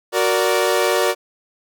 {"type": "chord", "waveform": "sawtooth", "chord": "Gb augmented", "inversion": "none", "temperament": "equal with one note detuned", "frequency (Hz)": [370, 466.2, 583.6], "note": ["Gb4", "Bb4", "D5"], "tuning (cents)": [0, 0, -11], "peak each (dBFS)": -16, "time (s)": [0.12, 1.15], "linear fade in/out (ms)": 50, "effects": []}